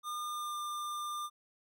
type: tone with pitch glide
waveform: square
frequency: 1210 to 1197.5 Hz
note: D#6 to D6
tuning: -49 to +33 cents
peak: -37 dBFS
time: 0.03-1.3 s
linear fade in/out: 50 ms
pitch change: -18 cents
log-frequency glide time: 0.23-0.56 s
effects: none